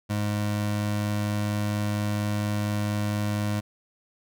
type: tone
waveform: 25% pulse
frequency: 104.3 Hz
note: G#2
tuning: 8 cents sharp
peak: -21 dBFS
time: 0.09-3.61 s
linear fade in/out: 20 ms
effects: none

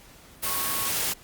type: tone in noise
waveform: sine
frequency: 1101 Hz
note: C#6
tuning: 12 cents flat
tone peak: -34 dBFS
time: 0.45-0.9 s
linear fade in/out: 20 ms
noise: white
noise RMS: -27 dBFS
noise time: 0.42-1.14 s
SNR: -10 dB
effects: pink hiss -51 dBFS RMS until 1.23 s + Opus 48 kbps

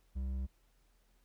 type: tone with hard clipping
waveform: sine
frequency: 65.41 Hz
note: C2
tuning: in tune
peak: -36 dBFS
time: 0.15-0.47 s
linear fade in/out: 20 ms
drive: 6 dB
effects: added 41 Hz sine -68 dBFS peak until 1.24 s + pink hiss -75 dBFS RMS until 1.24 s

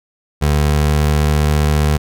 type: tone with pitch glide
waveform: 25% pulse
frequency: 74 to 74.82 Hz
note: D2 to D2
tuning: +14 to +33 cents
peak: -8 dBFS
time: 0.41-1.98 s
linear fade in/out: 20 ms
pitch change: +19 cents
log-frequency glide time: 0.65-0.9 s
effects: none

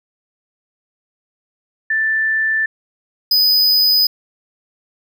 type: tone pair in turn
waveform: sine / square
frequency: 1766 / 4995 Hz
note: A6 / D#8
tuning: +6 / +6 cents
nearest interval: octave + tritone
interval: 1800 cents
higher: second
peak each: -14 / -11 dBFS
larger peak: second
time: 1.9-2.66 / 3.31-4.07 s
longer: neither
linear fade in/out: 5 ms
effects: none

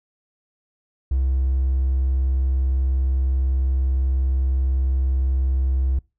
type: tone with hard clipping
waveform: triangle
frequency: 65.6 Hz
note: C2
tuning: 5 cents sharp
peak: -18 dBFS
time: 1.11-5.99 s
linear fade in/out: 5 ms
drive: 4 dB
effects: noise-tail reverb RT60 0.3 s tail -25 dB re dry

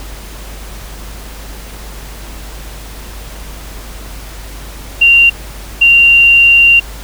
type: tone bursts at uneven times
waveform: sine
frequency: 2770 Hz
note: F7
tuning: 15 cents flat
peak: -3 dBFS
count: 2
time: 5.01-5.3 / 5.81-6.8 s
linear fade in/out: 10 ms
effects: added 50 Hz sine -27 dBFS peak until 7.03 s + pink hiss -32 dBFS RMS until 7.03 s

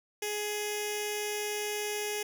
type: tone with notch filter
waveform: 10% pulse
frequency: 417.8 Hz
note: G#4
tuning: 10 cents sharp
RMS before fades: -34 dBFS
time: 0.22-2.23 s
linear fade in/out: 5 ms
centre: 1200 Hz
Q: 0.56
effects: none

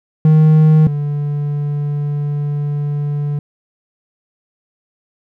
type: tone pair in turn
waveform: triangle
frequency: 155.6 / 145.77 Hz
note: D#3 / D3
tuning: 0 / -13 cents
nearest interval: minor second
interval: 113 cents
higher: first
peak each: -4 / -14 dBFS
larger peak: first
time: 0.25-0.87 / 0.87-3.39 s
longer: second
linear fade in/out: 2 ms
effects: none

